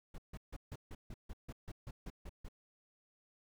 brown noise bursts, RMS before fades -45 dBFS, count 13, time 0.14-2.486 s, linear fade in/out 5 ms, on 42 ms, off 150 ms, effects none

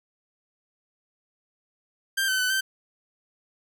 sawtooth tone with pitch steps, 1582 / 1527 / 1504 / 1552 Hz, G6 / G6 / F#6 / G6, +15 / -46 / +28 / -18 cents, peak -19 dBFS, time 2.17-2.61 s, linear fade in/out 10 ms, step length 110 ms, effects none

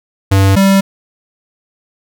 square tone pair in turn, 97.2 / 194.87 Hz, G2 / G3, -14 / -10 cents, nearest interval octave, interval 1204 cents, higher second, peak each -7 dBFS, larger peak neither, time 0.31-0.56 / 0.56-0.81 s, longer neither, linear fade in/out 10 ms, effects none

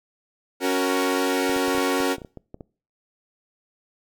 sawtooth chord, F# major, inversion second, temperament equal, 277.2 / 370 / 466.2 Hz, C#4 / F#4 / A#4, 0 / 0 / 0 cents, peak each -20 / -21 / -22 dBFS, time 0.6-2.17 s, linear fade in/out 50 ms
clicks, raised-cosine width 2 ms, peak -24 dBFS, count 12, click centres 1.495 / 1.564 / 1.682 / 1.75 / 1.781 / 2.004 / 2.183 / 2.218 / 2.248 / 2.373 / 2.544 / 2.608 s
effects noise-tail reverb RT60 0.4 s tail -23 dB re dry

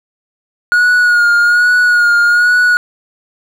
triangle tone with vibrato, 1442 Hz, F#6, 45 cents flat, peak -5 dBFS, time 0.72-2.77 s, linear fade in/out 0 ms, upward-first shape sine, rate 1.2 Hz, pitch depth 35 cents each way, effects none

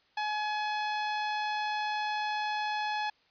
sawtooth tone, 846 Hz, G#5, 32 cents sharp, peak -26 dBFS, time 0.17-3.1 s, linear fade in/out 5 ms, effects white hiss -67 dBFS RMS until 3.3 s + resampled to 11025 Hz

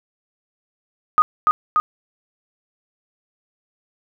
sine tone with echo, 1240 Hz, D#6, 6 cents flat, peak -9 dBFS, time 1.18-1.22 s, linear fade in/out 0 ms, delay 290 ms, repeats 2, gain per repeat -2 dB, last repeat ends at 1.8 s, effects none

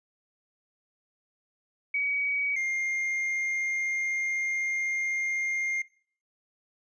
sine / triangle tone pair in turn, 2264 / 2116 Hz, C#7 / C7, +36 / +19 cents, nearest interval minor second, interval 117 cents, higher first, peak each -25 dBFS, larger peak neither, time 1.94-2.56 / 2.56-5.82 s, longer second, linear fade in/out 5 ms, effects noise-tail reverb RT60 0.5 s tail -21 dB re dry + resampled to 22050 Hz

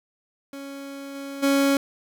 30% pulse tone with level steps, 277.2 Hz, C#4, in tune, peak -32 / -30 / -15 dBFS, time 0.53-1.77 s, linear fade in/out 2 ms, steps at 1.14 / 1.42 s, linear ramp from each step 20 ms, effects none

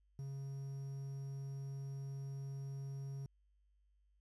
triangle tone with quantisation, 137.3 Hz, C#3, 16 cents flat, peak -40 dBFS, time 0.19-3.26 s, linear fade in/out 0 ms, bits 11, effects added 50 Hz sine -70 dBFS peak until 4.2 s + resampled to 24000 Hz

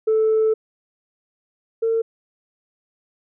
sine tone pair in turn, 438.6 / 452.8 Hz, A4 / A4, -6 / +50 cents, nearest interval minor second, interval 56 cents, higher second, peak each -13 / -16 dBFS, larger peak first, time 0.07-0.54 / 1.82-2.02 s, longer first, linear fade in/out 10 ms, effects tanh soft clip ceiling -12 dBFS

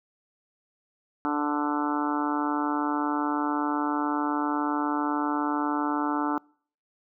harmonic tone, 147.3 Hz, D3, 6 cents sharp, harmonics 2 / 3 / 4 / 5 / 6 / 7 / 8 / 9 / 10, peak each -27 / -39 / -41 / -36 / -31 / -36 / -36 / -33 / -41 dBFS, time 1.25-6.38 s, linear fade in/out 0 ms, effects noise-tail reverb RT60 0.5 s tail -26 dB re dry

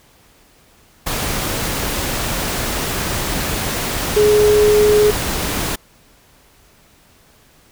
sine tone in noise, 420.1 Hz, G#4, 20 cents sharp, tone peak -9 dBFS, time 4.16-5.11 s, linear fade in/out 10 ms, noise pink, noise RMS -21 dBFS, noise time 1.06-5.76 s, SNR +9 dB, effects pink hiss -51 dBFS RMS until 7.71 s

